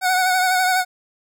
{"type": "tone with vibrato", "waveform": "25% pulse", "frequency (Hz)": 740, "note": "F#5", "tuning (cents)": 0, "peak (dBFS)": -12, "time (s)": [0.01, 0.85], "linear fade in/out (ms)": 50, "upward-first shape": "sine", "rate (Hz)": 12, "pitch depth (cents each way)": 34, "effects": []}